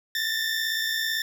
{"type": "tone pair together", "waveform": "20% pulse", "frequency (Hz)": [1760, 1817.9], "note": ["A6", "A#6"], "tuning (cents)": [0, -44], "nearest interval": "minor second", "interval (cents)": 56, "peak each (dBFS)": -23, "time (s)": [0.15, 1.22], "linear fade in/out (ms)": 2, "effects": []}